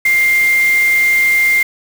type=tone in noise; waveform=sine; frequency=2100 Hz; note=C7; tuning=6 cents sharp; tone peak=-9 dBFS; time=0.05-1.63 s; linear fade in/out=5 ms; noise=white; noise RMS=-26 dBFS; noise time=0.05-1.63 s; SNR=+14 dB; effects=none